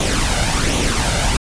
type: noise with flanger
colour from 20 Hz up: pink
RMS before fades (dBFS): -17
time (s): 0-1.37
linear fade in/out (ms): 5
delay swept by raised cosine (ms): 0.3 to 1.4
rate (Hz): 1.3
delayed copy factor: +0.5
effects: resampled to 22050 Hz

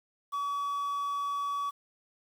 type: tone with quantisation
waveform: triangle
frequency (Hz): 1137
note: C#6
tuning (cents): +44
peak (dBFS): -28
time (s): 0.32-1.71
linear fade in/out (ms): 20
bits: 9
effects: none

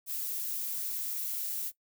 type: noise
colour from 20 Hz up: violet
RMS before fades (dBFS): -35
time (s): 0.06-1.72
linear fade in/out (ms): 50
effects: noise-tail reverb RT60 0.1 s tail -18 dB re dry

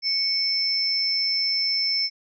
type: tone pair together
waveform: sine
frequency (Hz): 2217 / 5308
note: C#7 / E8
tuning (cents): 0 / +11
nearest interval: octave + minor third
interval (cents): 1511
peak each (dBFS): -31 / -21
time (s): 0.02-2.1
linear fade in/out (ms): 50
effects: none

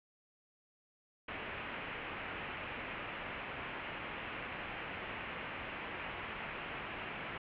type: low-pass noise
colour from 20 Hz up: white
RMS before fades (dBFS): -43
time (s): 1.28-7.38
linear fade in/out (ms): 5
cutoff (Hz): 2800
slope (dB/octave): 48
effects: MP3 96 kbps

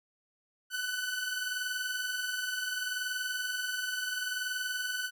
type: tone pair together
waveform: sawtooth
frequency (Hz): 1483 / 1503.7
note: F#6 / F#6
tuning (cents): +4 / +28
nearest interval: unison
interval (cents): 24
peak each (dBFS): -35 / -30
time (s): 0.7-5.11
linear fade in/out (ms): 50
effects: none

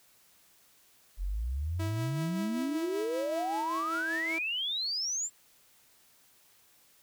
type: exponential sweep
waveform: sine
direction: up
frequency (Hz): 41.79 to 7520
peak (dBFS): -30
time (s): 1.17-5.3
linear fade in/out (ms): 50
type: tone with tremolo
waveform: sawtooth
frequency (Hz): 325.9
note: E4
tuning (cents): -20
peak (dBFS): -31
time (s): 1.79-4.39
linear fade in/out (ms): 10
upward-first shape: sine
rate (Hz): 5.2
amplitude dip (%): 40
effects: white hiss -63 dBFS RMS until 7.02 s

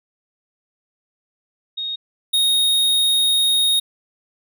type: tone pair in turn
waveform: sine / square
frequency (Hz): 3729 / 3729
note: A#7 / A#7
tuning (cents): 0 / 0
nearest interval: unison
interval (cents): 0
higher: neither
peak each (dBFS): -23 / -15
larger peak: second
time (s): 1.77-1.96 / 2.33-3.8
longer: second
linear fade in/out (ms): 10
effects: none

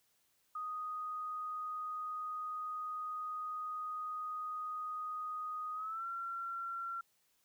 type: tone with pitch glide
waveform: sine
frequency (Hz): 1244.5 to 1365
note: D#6 to F6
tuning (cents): 0 to -40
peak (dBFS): -38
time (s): 0.55-7.01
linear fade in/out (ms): 5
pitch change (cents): +160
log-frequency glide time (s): 5.74-6.06
effects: white hiss -75 dBFS RMS until 7.44 s

